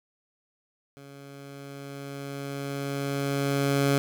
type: tone with level ramp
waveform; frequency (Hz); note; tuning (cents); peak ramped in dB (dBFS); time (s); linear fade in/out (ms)
15% pulse; 139.7; C#3; +14; -39 to -14; 0.97-3.98; 0
effects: none